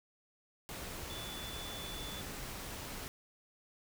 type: tone in noise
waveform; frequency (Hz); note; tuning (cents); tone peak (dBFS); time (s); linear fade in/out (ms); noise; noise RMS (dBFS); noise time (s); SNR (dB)
sine; 3470; A7; -25; -46; 1.1-2.21; 0; pink; -44; 0.69-3.08; -5
effects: none